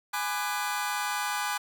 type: chord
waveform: sawtooth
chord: G# half-diminished seventh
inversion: none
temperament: just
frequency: 830.6 / 996.7 / 1196.1 / 1495.1 Hz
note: G#5 / B5 / D6 / F#6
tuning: 0 / +16 / +31 / +18 cents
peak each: -29 / -31 / -31 / -31 dBFS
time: 0.13-1.58 s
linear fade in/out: 10 ms
effects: none